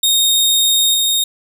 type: tone with level steps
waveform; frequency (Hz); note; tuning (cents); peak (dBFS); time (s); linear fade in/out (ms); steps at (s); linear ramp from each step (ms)
sawtooth; 3707; A#7; -10; -8 / -10; 0.03-1.24; 5; 0.94; 2
effects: none